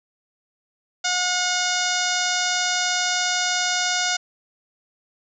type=harmonic tone with a mistuned harmonic; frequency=723 Hz; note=F#5; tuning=40 cents flat; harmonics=1 / 2 / 3 / 4 / 5 / 6 / 7 / 8 / 9 / 10; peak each=-28 / -26 / -30 / -31 / -29 / -32 / -29 / -30 / -31 / -32 dBFS; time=1.04-4.17 s; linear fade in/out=10 ms; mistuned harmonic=7; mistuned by=-15 cents; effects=none